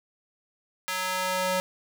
square tone with high-pass filter sweep, 185 Hz, F#3, in tune, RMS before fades -28 dBFS, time 0.88-1.6 s, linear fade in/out 0 ms, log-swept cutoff 1400 to 480 Hz, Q 1, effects none

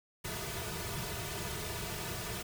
pink noise with comb filter, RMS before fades -39 dBFS, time 0.24-2.43 s, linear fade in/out 10 ms, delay 3.7 ms, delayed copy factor -1, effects none

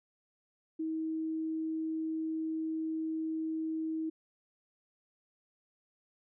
sine tone, 318.9 Hz, D#4, 43 cents sharp, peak -32 dBFS, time 0.79-4.1 s, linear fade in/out 10 ms, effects none

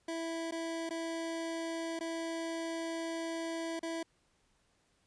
25% pulse tone with dropouts, 329.6 Hz, E4, in tune, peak -32 dBFS, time 0.08-4.03 s, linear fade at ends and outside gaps 5 ms, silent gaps 0.511-0.521 / 0.893-0.906 / 1.992-2.007 / 3.794-3.829 s, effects pink hiss -73 dBFS RMS until 5.06 s + resampled to 22050 Hz

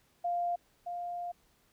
sine tone pair in turn, 698.5 / 701.6 Hz, F5 / F5, 0 / +8 cents, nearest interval unison, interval 8 cents, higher second, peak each -29 / -35 dBFS, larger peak first, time 0.24-0.56 / 0.86-1.32 s, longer second, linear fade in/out 10 ms, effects pink hiss -69 dBFS RMS until 1.72 s

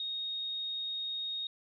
sine tone, 3729 Hz, A#7, in tune, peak -34 dBFS, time 0-1.47 s, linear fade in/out 2 ms, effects none

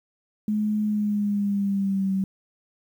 sine tone with pitch glide, 211.9 to 192.08 Hz, G#3 to G3, +35 to -35 cents, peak -21 dBFS, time 0.48-2.24 s, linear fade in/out 2 ms, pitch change -170 cents, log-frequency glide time 0.84-2.12 s, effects 9-bit

